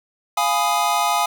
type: chord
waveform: square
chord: F half-diminished seventh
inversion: none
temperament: equal with one note detuned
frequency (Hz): 698.5 / 830.6 / 992.9 / 1244.5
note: F5 / Ab5 / Cb6 / Eb6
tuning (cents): 0 / 0 / +9 / 0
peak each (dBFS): -24 / -22 / -26 / -23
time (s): 0.37-1.26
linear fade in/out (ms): 5
effects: 9-bit